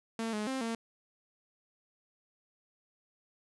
sawtooth tone with pitch steps, 226.4 / 211.5 / 264.1 / 228.4 Hz, A3 / G#3 / C4 / A#3, +50 / +32 / +16 / -35 cents, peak -29 dBFS, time 0.19-0.75 s, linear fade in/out 2 ms, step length 140 ms, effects resampled to 24000 Hz + 11-bit

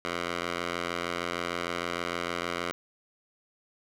10% pulse tone with band-pass filter, 86.5 Hz, F2, 16 cents flat, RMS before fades -33 dBFS, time 0.05-2.72 s, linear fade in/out 0 ms, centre 1800 Hz, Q 0.64, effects none

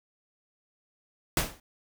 pink noise with exponential decay, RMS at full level -21 dBFS, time 1.37-1.6 s, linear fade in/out 2 ms, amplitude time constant 49 ms, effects none

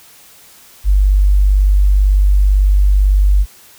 sine tone, 49 Hz, G1, in tune, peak -7 dBFS, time 0.84-3.46 s, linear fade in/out 50 ms, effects white hiss -43 dBFS RMS until 3.78 s

